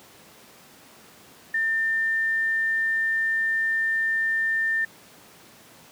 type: tone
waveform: sine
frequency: 1800 Hz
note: A6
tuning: 39 cents sharp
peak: -21 dBFS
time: 1.54-4.85 s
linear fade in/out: 5 ms
effects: pink hiss -50 dBFS RMS until 5.91 s + high-pass 150 Hz 12 dB/octave